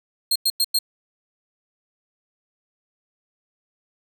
sawtooth tone bursts, 4222 Hz, C8, 15 cents sharp, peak -14 dBFS, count 4, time 0.31-0.789 s, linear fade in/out 5 ms, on 47 ms, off 97 ms, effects none

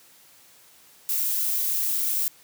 violet noise, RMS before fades -25 dBFS, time 1.09-2.28 s, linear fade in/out 0 ms, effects white hiss -54 dBFS RMS until 2.43 s + high-pass 80 Hz 12 dB/octave

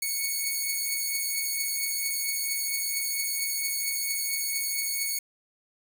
5% pulse beating tone pair, 2217 / 2221.4 Hz, C#7 / C#7, 0 / +3 cents, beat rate 4.4 Hz, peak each -18 / -24 dBFS, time 0.02-5.19 s, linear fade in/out 5 ms, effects none

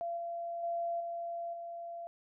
sine tone with level steps, 683 Hz, F5, 39 cents flat, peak -34 / -36 / -32 / -36 / -40 dBFS, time 0.01-2.07 s, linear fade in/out 0 ms, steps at 0.17 / 0.63 / 1 / 1.53 s, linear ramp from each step 5 ms, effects none

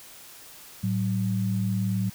sine tone pair together, 110 / 189.1 Hz, A2 / F#3, 0 / +38 cents, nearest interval major sixth, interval 938 cents, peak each -26 dBFS, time 0.83-2.1 s, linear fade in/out 10 ms, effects white hiss -47 dBFS RMS until 2.14 s

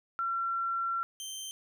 sine / 20% pulse tone pair in turn, 1360 / 3124 Hz, F6 / G7, -46 / -7 cents, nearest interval octave + major second, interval 1439 cents, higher second, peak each -29 / -33 dBFS, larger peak first, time 0.19-1.03 / 1.2-1.51 s, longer first, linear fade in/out 0 ms, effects none

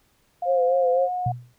sine tone with pitch glide, 707 to 725.2 Hz, F5 to F#5, +21 to -35 cents, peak -24 dBFS, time 0.42-1.32 s, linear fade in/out 5 ms, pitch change +44 cents, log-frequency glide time 0.96-1.11 s
sine tone with vibrato, 523.3 Hz, C5, in tune, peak -18 dBFS, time 0.45-1.09 s, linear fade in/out 50 ms, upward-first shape sine, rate 3.9 Hz, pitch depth 50 cents each way
sine tone with exponential decay, 122.2 Hz, B2, 18 cents flat, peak -19 dBFS, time 1.26-1.54 s, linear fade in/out 5 ms, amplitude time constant 59 ms
effects pink hiss -64 dBFS RMS until 1.58 s

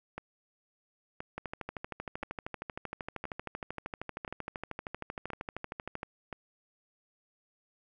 two click trains, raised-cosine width 0.5 ms, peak -23 / -22 dBFS, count 7 / 61, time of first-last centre 0.18-6.328 / 1.38-6.031 s, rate 0.976 / 12.9 Hz, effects none

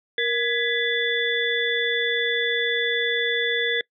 sine tone cluster, 470.7 / 1679 / 1988 / 3467 Hz, A#4 / G#6 / B6 / A7, +17 / +18 / +11 / -26 cents, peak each -26 dBFS, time 0.18-3.81 s, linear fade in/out 2 ms, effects noise-tail reverb RT60 0.1 s tail -24 dB re dry

